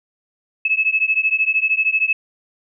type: beating tone pair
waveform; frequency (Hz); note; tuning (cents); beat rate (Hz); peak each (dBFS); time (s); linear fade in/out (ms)
sine; 2587 / 2600; E7 / E7; -33 / -24; 13; -18; 0.65-2.13; 5
effects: none